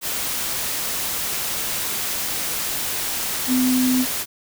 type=tone in noise; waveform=sine; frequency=254.6 Hz; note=C4; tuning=47 cents flat; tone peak=-16 dBFS; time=3.47-4.06 s; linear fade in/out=50 ms; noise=white; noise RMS=-25 dBFS; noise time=0.01-4.26 s; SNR=+6 dB; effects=none